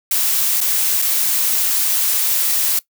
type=noise with dropouts; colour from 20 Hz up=blue; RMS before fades=-17 dBFS; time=0.11-2.79 s; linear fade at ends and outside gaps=2 ms; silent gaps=0.605-0.613 / 1.018-1.022 s; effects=noise-tail reverb RT60 0.1 s tail -19 dB re dry